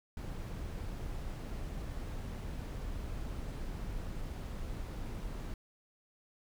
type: noise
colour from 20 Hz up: brown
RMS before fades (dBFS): -40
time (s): 0.17-5.54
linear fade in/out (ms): 2
effects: none